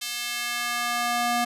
square tone with high-pass filter sweep, 239.9 Hz, A#3, 50 cents sharp, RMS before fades -27 dBFS, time 0.01-1.45 s, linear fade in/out 10 ms, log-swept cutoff 3400 to 510 Hz, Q 1, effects resampled to 32000 Hz

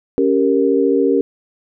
sine chord, G diminished, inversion second, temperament equal, 277.2 / 392 / 466.2 Hz, Db4 / G4 / Bb4, 0 / 0 / 0 cents, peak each -16 dBFS, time 0.18-1.21 s, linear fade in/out 0 ms, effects none

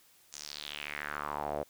sawtooth tone with band-pass filter sweep, 73.8 Hz, D2, 9 cents sharp, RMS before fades -39 dBFS, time 0.32-1.64 s, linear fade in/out 20 ms, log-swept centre 6900 to 550 Hz, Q 3.6, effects white hiss -63 dBFS RMS until 1.69 s

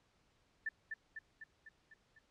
sine tone with echo, 1770 Hz, A6, 10 cents sharp, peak -35 dBFS, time 0.66-0.69 s, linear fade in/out 5 ms, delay 250 ms, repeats 6, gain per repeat -4 dB, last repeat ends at 2.19 s, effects pink hiss -74 dBFS RMS until 2.3 s + low-pass 6000 Hz 12 dB/octave

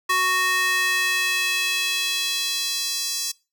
square tone with high-pass filter sweep, 370 Hz, F#4, in tune, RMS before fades -23 dBFS, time 0.09-3.32 s, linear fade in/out 10 ms, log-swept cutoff 1300 to 5400 Hz, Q 1.9, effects noise-tail reverb RT60 0.3 s tail -24 dB re dry

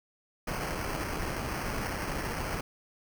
pink noise with sample-and-hold, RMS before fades -34 dBFS, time 0.47-2.61 s, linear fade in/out 5 ms, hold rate 3675 Hz, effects none

